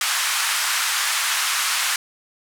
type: band-pass noise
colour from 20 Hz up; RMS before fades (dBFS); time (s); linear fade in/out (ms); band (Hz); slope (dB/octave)
pink; -22; 0.01-1.96; 2; 1100 to 12000; 24
effects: none